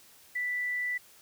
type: tone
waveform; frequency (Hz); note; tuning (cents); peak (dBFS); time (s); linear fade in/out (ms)
sine; 1975.5; B6; 0; -29; 0.35-0.98; 10
effects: white hiss -57 dBFS RMS until 1.21 s